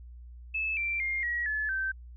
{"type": "tone with pitch steps", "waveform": "sine", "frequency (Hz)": [2610, 2352, 2120, 1910.6, 1722, 1551.9], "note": ["E7", "D7", "C7", "A#6", "A6", "G6"], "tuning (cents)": [-18, 2, 22, 42, -38, -18], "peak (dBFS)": -28, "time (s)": [0.54, 1.92], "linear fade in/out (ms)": 10, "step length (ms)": 230, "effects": ["added 60 Hz sine -44 dBFS peak until 2.16 s"]}